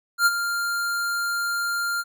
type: tone with ADSR envelope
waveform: square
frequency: 1396.9 Hz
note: F6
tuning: in tune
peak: -14 dBFS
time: 0.18-2.04 s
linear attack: 81 ms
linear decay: 35 ms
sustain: -10 dB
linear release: 41 ms
effects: none